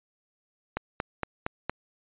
click train, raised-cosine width 0.5 ms, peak -13 dBFS, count 5, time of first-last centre 0.77-1.696 s, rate 4.32 Hz, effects resampled to 8000 Hz

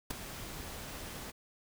pink noise with ADSR envelope, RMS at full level -32 dBFS, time 0.1-1.32 s, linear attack 10 ms, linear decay 6 ms, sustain -12 dB, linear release 23 ms, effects none

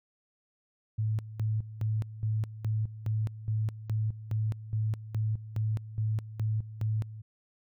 sine tone with tremolo, 108.8 Hz, A2, 19 cents flat, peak -26 dBFS, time 0.98-7.22 s, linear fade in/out 10 ms, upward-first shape square, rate 2.4 Hz, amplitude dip 80%, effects none

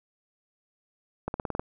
accelerating click train, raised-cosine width 1 ms, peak -16 dBFS, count 7, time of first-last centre 1.28-1.595 s, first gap 61 ms, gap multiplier 0.94, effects none

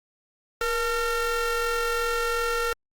35% pulse ring-modulated tone, 451.3 Hz, A4, 44 cents sharp, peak -19 dBFS, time 0.61-2.73 s, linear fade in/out 2 ms, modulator 924 Hz, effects Opus 48 kbps

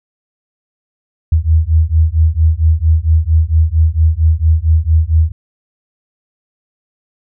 sine beating tone pair, 77.9 / 82.3 Hz, D#2 / E2, +3 / -2 cents, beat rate 4.4 Hz, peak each -11 dBFS, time 1.32-5.32 s, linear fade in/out 5 ms, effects none

